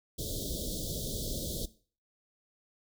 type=band-stop noise; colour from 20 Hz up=pink; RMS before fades=-36 dBFS; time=0.18-1.66 s; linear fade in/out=10 ms; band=630 to 3300 Hz; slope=96 dB/octave; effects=noise-tail reverb RT60 0.4 s tail -17 dB re dry